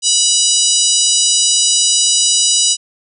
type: harmonic tone with a mistuned harmonic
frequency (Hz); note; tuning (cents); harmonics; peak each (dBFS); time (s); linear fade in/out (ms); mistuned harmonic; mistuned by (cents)
978; B5; -17; 3 / 4 / 5 / 6 / 7 / 8 / 9; -18 / -18 / -18 / -18 / -18 / -18 / -18; 0.02-2.77; 50; 5; +17
effects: none